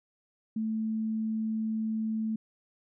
sine tone, 220 Hz, A3, in tune, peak -28 dBFS, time 0.56-2.36 s, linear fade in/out 5 ms, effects none

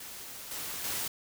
white noise with level steps, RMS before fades -44 / -38 / -34 dBFS, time 0-1.08 s, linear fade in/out 5 ms, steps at 0.51 / 0.84 s, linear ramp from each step 2 ms, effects none

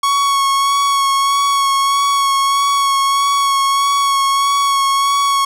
45% pulse tone with vibrato, 1108.7 Hz, C#6, in tune, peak -12 dBFS, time 0.03-5.45 s, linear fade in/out 5 ms, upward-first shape sine, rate 1.6 Hz, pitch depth 19 cents each way, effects low-pass 12000 Hz 12 dB/octave + 8-bit

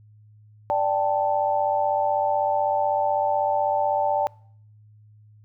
sine chord, D suspended fourth, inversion none, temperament equal, 587.3 / 784 / 880 Hz, D5 / G5 / A5, 0 / 0 / 0 cents, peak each -24 dBFS, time 0.7-4.27 s, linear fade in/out 0 ms, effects noise-tail reverb RT60 0.6 s tail -25 dB re dry + added 106 Hz sine -49 dBFS peak until 5.44 s

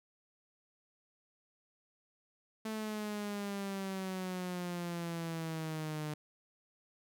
sawtooth exponential sweep, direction down, 220 to 150.7 Hz, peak -33 dBFS, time 2.65-6.14 s, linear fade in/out 5 ms, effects none

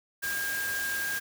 sine tone in noise, 1613 Hz, G6, 49 cents sharp, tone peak -30 dBFS, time 0.22-1.2 s, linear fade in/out 20 ms, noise white, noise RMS -36 dBFS, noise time 0.22-1.2 s, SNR +3 dB, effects none

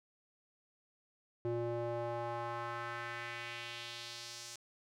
square tone with band-pass filter sweep, 118.3 Hz, A#2, 26 cents sharp, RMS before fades -41 dBFS, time 1.45-4.56 s, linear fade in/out 0 ms, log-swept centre 380 to 6500 Hz, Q 1.8, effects none

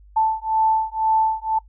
sine beating tone pair, 880 / 882 Hz, A5 / A5, 0 / +4 cents, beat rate 2 Hz, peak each -20 dBFS, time 0.16-1.59 s, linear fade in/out 10 ms, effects noise-tail reverb RT60 0.1 s tail -20 dB re dry + added 50 Hz sine -45 dBFS peak until 1.68 s

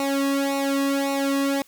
sawtooth tone with flanger, 276.5 Hz, C#4, 4 cents flat, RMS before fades -23 dBFS, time 0-1.62 s, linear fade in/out 2 ms, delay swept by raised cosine 0.61 to 1.36 ms, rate 1.8 Hz, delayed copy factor -0.9, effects white hiss -56 dBFS RMS until 1.67 s

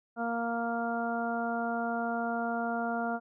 harmonic tone, 233.1 Hz, A#3, in tune, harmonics 1 / 2 / 3 / 4 / 5 / 6, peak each -34 / -39 / -33 / -42 / -45 / -37 dBFS, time 0.16-3.2 s, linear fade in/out 50 ms, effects none

